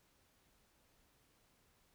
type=silence; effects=pink hiss -73 dBFS RMS until 1.94 s